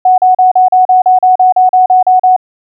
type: tone bursts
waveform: sine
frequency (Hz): 740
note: F#5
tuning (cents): 0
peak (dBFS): -3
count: 14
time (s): 0.05-2.364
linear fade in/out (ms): 5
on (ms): 130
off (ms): 38
effects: none